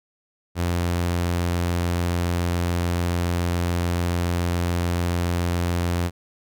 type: tone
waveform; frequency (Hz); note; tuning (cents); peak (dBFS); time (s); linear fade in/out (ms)
sawtooth; 87; F2; -6; -17; 0.55-6.11; 50
effects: none